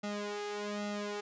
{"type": "tone with flanger", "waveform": "sawtooth", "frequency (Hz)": 206.5, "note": "G#3", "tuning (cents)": -10, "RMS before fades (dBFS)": -38, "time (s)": [0.03, 1.21], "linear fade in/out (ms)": 10, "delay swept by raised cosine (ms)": [1.5, 2.38], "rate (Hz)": 1.2, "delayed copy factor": 1, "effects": ["resampled to 16000 Hz"]}